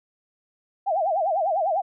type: tone with vibrato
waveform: sine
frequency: 710 Hz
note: F5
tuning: 28 cents sharp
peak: -20 dBFS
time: 0.86-1.82 s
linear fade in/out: 20 ms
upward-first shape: sine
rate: 10 Hz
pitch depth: 230 cents each way
effects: none